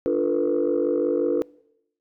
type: chord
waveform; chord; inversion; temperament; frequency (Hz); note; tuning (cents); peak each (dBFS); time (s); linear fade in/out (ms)
sine; B half-diminished seventh; first; equal with one note detuned; 293.7 / 349.2 / 448.2 / 493.9; D4 / F4 / A4 / B4; 0 / 0 / +32 / 0; -25 / -24 / -24 / -23; 0.06-1.42; 0
effects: noise-tail reverb RT60 0.8 s tail -24 dB re dry + tanh soft clip ceiling -13 dBFS